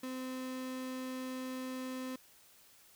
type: tone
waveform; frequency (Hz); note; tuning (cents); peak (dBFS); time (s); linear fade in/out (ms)
35% pulse; 257.8; C4; -26; -37; 0.03-2.16; 5
effects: white hiss -62 dBFS RMS until 2.95 s